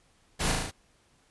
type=noise with echo; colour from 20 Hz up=pink; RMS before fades=-29 dBFS; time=0.39-0.53 s; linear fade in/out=20 ms; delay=37 ms; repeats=5; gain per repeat=-2 dB; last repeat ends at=0.715 s; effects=pink hiss -65 dBFS RMS until 1.3 s + resampled to 24000 Hz